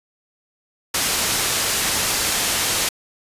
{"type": "low-pass noise", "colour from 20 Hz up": "white", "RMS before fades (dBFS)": -21, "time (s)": [0.94, 2.89], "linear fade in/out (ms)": 5, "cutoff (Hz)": 9600, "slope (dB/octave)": 12, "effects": ["resampled to 32000 Hz"]}